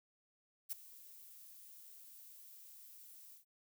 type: noise with ADSR envelope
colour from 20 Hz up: violet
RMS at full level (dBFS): -39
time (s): 0.69-3.45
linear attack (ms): 29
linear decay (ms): 14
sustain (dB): -18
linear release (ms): 120
effects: none